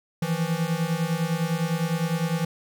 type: beating tone pair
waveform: square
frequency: 160.6 / 170.5 Hz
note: E3 / F3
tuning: -45 / -41 cents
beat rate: 9.9 Hz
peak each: -27 dBFS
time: 0.22-2.45 s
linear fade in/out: 5 ms
effects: none